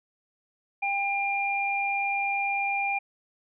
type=tone pair together; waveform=sine; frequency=797.1 / 2397 Hz; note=G5 / D7; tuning=+29 / +35 cents; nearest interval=octave + perfect fifth; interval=1906 cents; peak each=-28 / -27 dBFS; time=0.82-2.99 s; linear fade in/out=10 ms; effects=none